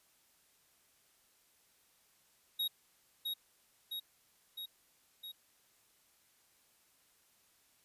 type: tone with echo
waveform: square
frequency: 3780 Hz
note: A#7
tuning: 23 cents sharp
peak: -33 dBFS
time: 2.59-2.68 s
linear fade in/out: 10 ms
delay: 660 ms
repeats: 4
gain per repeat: -3 dB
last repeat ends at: 5.32 s
effects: white hiss -70 dBFS RMS until 7.84 s + resampled to 32000 Hz